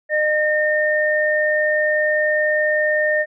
sine tone pair together, 609 / 1824.9 Hz, D#5 / A#6, -37 / -37 cents, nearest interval octave + perfect fifth, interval 1900 cents, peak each -18 dBFS, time 0.09-3.26 s, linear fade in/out 50 ms, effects none

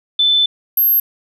sine tone pair in turn, 3519 / 12540 Hz, A7 / G9, 0 / -1 cents, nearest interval octave + minor seventh, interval 2199 cents, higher second, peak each -10 dBFS, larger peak neither, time 0.19-0.46 / 0.77-1 s, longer first, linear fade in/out 5 ms, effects none

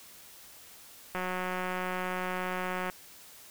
click train, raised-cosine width 0.5 ms, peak -19 dBFS, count 321, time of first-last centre 1.15-2.899 s, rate 183 Hz, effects white hiss -52 dBFS RMS until 3.5 s

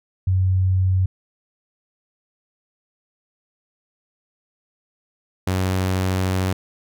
sine / sawtooth tone pair in turn, 93.4 / 93.4 Hz, F#2 / F#2, +17 / +17 cents, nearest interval unison, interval 0 cents, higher neither, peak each -15 dBFS, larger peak neither, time 0.27-1.06 / 5.47-6.53 s, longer second, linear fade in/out 5 ms, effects none

